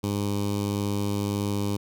15% pulse tone with notch filter, 101.6 Hz, G#2, 38 cents flat, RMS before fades -27 dBFS, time 0.03-1.77 s, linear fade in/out 10 ms, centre 1700 Hz, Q 1, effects none

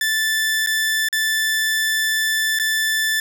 sawtooth tone with dropouts, 1758 Hz, A6, 2 cents flat, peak -14 dBFS, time 0.01-3.2 s, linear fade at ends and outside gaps 2 ms, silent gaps 0.663-0.671 / 1.087-1.127 / 2.589-2.597 s, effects none

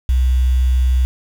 sine tone with quantisation, 63.3 Hz, B1, 43 cents sharp, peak -11 dBFS, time 0.09-1.05 s, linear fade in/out 0 ms, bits 6, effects none

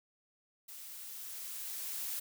blue noise with level ramp, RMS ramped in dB -49 to -38 dBFS, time 0.68-2.2 s, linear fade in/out 10 ms, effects none

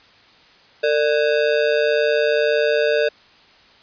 square ring-modulated tone, 523.3 Hz, C5, in tune, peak -13 dBFS, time 0.83-3.09 s, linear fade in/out 10 ms, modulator 70.9 Hz, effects white hiss -50 dBFS RMS until 3.82 s + resampled to 11025 Hz

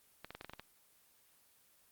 clicks, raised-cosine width 0.3 ms, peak -29 dBFS, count 8, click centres 0.246 / 0.306 / 0.35 / 0.411 / 0.446 / 0.496 / 0.535 / 0.596 s, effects white hiss -68 dBFS RMS until 1.91 s + Opus 24 kbps

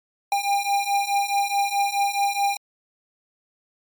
square beating tone pair, 799 / 803.7 Hz, G5 / G5, +33 / +43 cents, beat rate 4.7 Hz, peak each -25 / -23 dBFS, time 0.32-2.57 s, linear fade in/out 2 ms, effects MP3 96 kbps

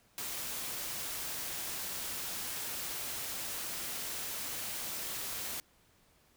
white noise, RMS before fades -39 dBFS, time 0.18-5.6 s, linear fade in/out 0 ms, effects pink hiss -67 dBFS RMS until 6.36 s

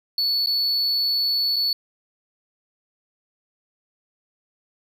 triangle tone with dropouts, 4435 Hz, C#8, in tune, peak -18 dBFS, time 0.18-1.73 s, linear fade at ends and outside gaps 2 ms, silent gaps 0.461-0.47 / 1.56-1.564 s, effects none

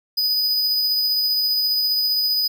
square tone with tremolo, 4978 Hz, D#8, in tune, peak -17 dBFS, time 0.17-2.48 s, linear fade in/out 10 ms, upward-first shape triangle, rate 15 Hz, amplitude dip 25%, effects none

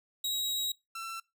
sawtooth tone pair in turn, 3827 / 1343.3 Hz, A#7 / E6, +45 / +32 cents, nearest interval octave + tritone, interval 1813 cents, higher first, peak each -27 / -34 dBFS, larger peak first, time 0.24-0.72 / 0.95-1.2 s, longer first, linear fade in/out 5 ms, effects noise-tail reverb RT60 0.2 s tail -21 dB re dry

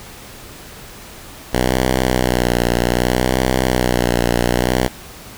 5% pulse tone with vibrato, 61.74 Hz, B1, in tune, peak -3 dBFS, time 1.53-4.88 s, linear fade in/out 5 ms, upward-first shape sine, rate 0.64 Hz, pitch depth 64 cents each way, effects pink hiss -37 dBFS RMS until 5.37 s

